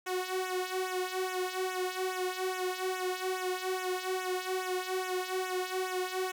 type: tone with flanger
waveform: sawtooth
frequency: 370 Hz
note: F#4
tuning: in tune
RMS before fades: -34 dBFS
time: 0.06-6.32 s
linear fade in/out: 10 ms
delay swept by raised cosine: 0.21 to 2.61 ms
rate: 2.4 Hz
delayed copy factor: -0.85
effects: none